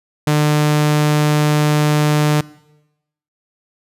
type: tone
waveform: sawtooth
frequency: 150 Hz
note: D3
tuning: 37 cents sharp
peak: -8 dBFS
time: 0.27-2.41 s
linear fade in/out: 5 ms
effects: noise-tail reverb RT60 0.9 s tail -21 dB re dry + resampled to 32000 Hz